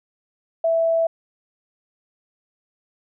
sine tone, 659.3 Hz, E5, in tune, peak -16 dBFS, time 0.64-1.07 s, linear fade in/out 5 ms, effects none

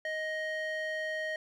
square tone with band-pass filter, 625 Hz, D#5, 8 cents sharp, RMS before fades -35 dBFS, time 0.05-1.36 s, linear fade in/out 2 ms, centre 1500 Hz, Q 2.6, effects none

